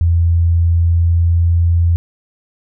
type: tone with pitch glide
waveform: sine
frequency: 84.5 to 85.04 Hz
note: E2 to F2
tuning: +43 to -46 cents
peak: -9 dBFS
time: 0.01-1.96 s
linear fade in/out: 0 ms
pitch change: +11 cents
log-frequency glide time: 0.79-1.55 s
effects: none